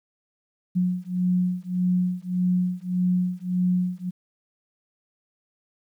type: beating tone pair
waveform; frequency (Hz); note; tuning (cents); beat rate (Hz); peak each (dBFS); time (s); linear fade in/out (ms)
sine; 180 / 181.7; F#3 / F#3; -47 / -31; 1.7; -24; 0.75-4.11; 20
effects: 10-bit